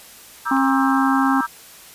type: chord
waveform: sine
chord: E half-diminished seventh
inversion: second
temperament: just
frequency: 949.3 / 1186.7 / 1318.5 / 1582.2 Hz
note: Bb5 / D6 / E6 / G6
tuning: +31 / +18 / 0 / +16 cents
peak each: -26 / -28 / -24 / -26 dBFS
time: 0.45-1.47 s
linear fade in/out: 20 ms
type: harmonic tone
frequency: 268.9 Hz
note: C4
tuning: 47 cents sharp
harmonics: 1 / 3 / 4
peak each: -17 / -23 / -24 dBFS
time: 0.51-1.41 s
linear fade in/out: 5 ms
type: click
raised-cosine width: 0.3 ms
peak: -22 dBFS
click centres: 0.567 s
effects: white hiss -43 dBFS RMS until 1.94 s + resampled to 32000 Hz